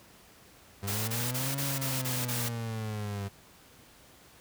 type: linear two-way sweep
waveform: 35% pulse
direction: up then down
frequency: 98 to 140 to 98.3 Hz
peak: -31 dBFS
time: 0.82-3.29 s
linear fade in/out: 20 ms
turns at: 1.59 s
type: noise bursts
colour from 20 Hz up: white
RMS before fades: -34 dBFS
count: 7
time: 0.87-2.49 s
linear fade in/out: 10 ms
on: 210 ms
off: 25 ms
effects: pink hiss -56 dBFS RMS until 4.4 s + high-pass 60 Hz 12 dB/octave